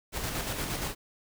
pink noise with tremolo, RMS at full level -32 dBFS, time 0.12-0.95 s, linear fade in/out 50 ms, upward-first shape square, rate 8.6 Hz, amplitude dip 35%, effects none

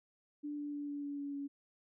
sine tone with pitch steps, 293.7 / 291.7 / 289.7 / 287.7 / 285.7 / 283.7 / 281.7 Hz, D4 / D4 / D4 / D4 / D4 / C#4 / C#4, 0 / -12 / -24 / -36 / -48 / +40 / +28 cents, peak -38 dBFS, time 0.43-1.48 s, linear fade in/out 20 ms, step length 150 ms, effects none

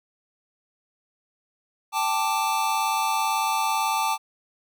square chord, G suspended second, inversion none, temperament just, 784 / 882 / 1176 Hz, G5 / A5 / D6, 0 / +4 / +2 cents, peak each -30 / -25 / -28 dBFS, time 1.92-4.18 s, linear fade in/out 50 ms, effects none

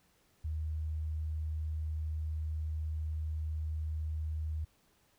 sine tone, 77.9 Hz, D#2, 3 cents sharp, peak -33 dBFS, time 0.44-4.65 s, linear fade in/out 10 ms, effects pink hiss -70 dBFS RMS until 5.18 s

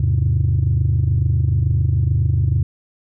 sine chord, E augmented, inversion none, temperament equal with one note detuned, 81.65 / 103.83 / 130.81 Hz, E2 / G#2 / B#2, -16 / 0 / 0 cents, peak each -17 dBFS, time 0-2.63 s, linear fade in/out 5 ms, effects tanh soft clip ceiling -9 dBFS

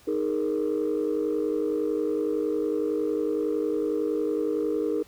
sine chord, D# suspended fourth, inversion none, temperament equal, 311.1 / 415.3 / 466.2 Hz, D#4 / G#4 / A#4, 0 / 0 / 0 cents, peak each -27 dBFS, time 0.07-5.03 s, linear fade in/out 10 ms, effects tanh soft clip ceiling -18 dBFS + pink hiss -55 dBFS RMS until 5.07 s

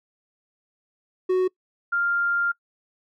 triangle / sine tone pair in turn, 370 / 1396.9 Hz, F#4 / F6, 0 / 0 cents, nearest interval octave + major seventh, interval 2300 cents, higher second, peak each -16 / -20 dBFS, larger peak first, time 1.29-1.48 / 1.92-2.52 s, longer second, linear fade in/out 10 ms, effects noise-tail reverb RT60 0.1 s tail -24 dB re dry

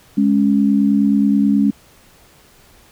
sine tone pair together, 208.1 / 277.5 Hz, G#3 / C#4, +4 / +2 cents, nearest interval perfect fourth, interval 498 cents, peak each -13 / -15 dBFS, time 0.17-1.71 s, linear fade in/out 10 ms, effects pink hiss -49 dBFS RMS until 2.91 s

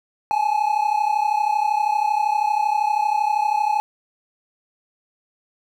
triangle tone pair together, 832 / 864.7 Hz, G#5 / A5, +3 / -30 cents, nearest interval minor second, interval 67 cents, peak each -18 / -19 dBFS, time 0.31-3.8 s, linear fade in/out 0 ms, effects 9-bit

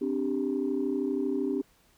sine chord, C suspended second, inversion none, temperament just, 261.6 / 294.3 / 392.4 Hz, C4 / D4 / G4, 0 / +4 / +2 cents, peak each -30 dBFS, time 0.01-1.62 s, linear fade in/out 10 ms, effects tanh soft clip ceiling -19 dBFS + pink hiss -64 dBFS RMS until 1.97 s

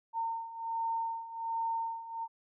sine beating tone pair, 911 / 912.3 Hz, A#5 / A#5, -40 / -38 cents, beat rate 1.3 Hz, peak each -38 / -34 dBFS, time 0.13-2.28 s, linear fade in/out 50 ms, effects none

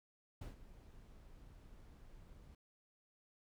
brown noise with ADSR envelope, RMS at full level -44 dBFS, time 0.41-2.55 s, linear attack 7 ms, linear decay 130 ms, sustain -14 dB, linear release 3 ms, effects none

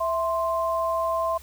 sine tone pair together, 659.3 / 1046.6 Hz, E5 / C6, 0 / 0 cents, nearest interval minor sixth, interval 800 cents, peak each -25 dBFS, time 0-1.38 s, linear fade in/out 10 ms, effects added 67 Hz sine -46 dBFS peak until 1.42 s + white hiss -50 dBFS RMS until 1.42 s

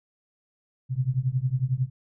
sine tone with tremolo, 128.9 Hz, C3, 26 cents flat, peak -18 dBFS, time 0.89-1.9 s, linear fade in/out 50 ms, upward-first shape triangle, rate 11 Hz, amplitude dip 100%, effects none

